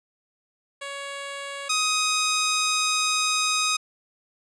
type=tone pair in turn; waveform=10% pulse; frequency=559 / 1254.9 Hz; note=C#5 / D#6; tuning=+14 / +14 cents; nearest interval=octave + major second; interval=1400 cents; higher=second; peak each=-24 / -13 dBFS; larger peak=second; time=0.81-1.69 / 1.69-3.77 s; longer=second; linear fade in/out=10 ms; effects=resampled to 22050 Hz